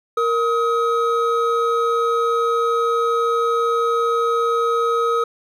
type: tone pair together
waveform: triangle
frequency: 466.2 / 1268.6 Hz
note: A#4 / D#6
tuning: 0 / +33 cents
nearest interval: octave + perfect fourth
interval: 1733 cents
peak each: -17 dBFS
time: 0.17-5.24 s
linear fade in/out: 5 ms
effects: none